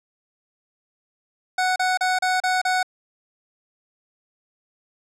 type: tone bursts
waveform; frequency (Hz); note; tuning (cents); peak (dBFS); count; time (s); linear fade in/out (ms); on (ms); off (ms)
25% pulse; 740; F#5; 0; -15; 6; 1.58-2.83; 5; 180; 34
effects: low-pass 8000 Hz 12 dB/octave